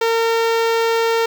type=tone with notch filter; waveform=sawtooth; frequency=456.8 Hz; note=A#4; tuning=35 cents flat; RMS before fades=-17 dBFS; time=0.01-1.26 s; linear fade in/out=5 ms; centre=10000 Hz; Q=0.62; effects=none